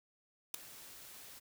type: noise with ADSR envelope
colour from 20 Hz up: white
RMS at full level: -32 dBFS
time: 0.54-1.4 s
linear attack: 4 ms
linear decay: 4 ms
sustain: -21 dB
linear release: 20 ms
effects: none